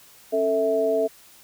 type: tone cluster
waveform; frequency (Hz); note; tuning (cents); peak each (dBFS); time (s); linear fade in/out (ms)
sine; 273.2 / 444.6 / 653; C#4 / A4 / E5; -25 / +18 / -17; -30 / -22 / -22; 0.32-1.08; 20
effects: white hiss -51 dBFS RMS until 1.43 s